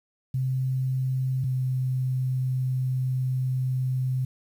sine tone pair in turn, 130.5 / 129.15 Hz, C3 / C3, -4 / -22 cents, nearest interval unison, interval 18 cents, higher first, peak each -23 dBFS, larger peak neither, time 0.34-1.44 / 1.44-4.25 s, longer second, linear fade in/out 5 ms, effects 9-bit

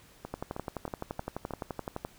two click trains, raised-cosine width 1 ms, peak -23 / -20 dBFS, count 5 / 21, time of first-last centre 0.25-1.508 / 0.34-2.049 s, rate 3.18 / 11.7 Hz, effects pink hiss -58 dBFS RMS until 2.18 s

